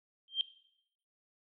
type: tone with exponential growth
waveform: sine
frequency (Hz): 3167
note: G7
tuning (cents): +17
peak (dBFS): -23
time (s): 0.28-0.41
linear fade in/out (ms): 1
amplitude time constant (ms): 27
effects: noise-tail reverb RT60 0.7 s tail -17 dB re dry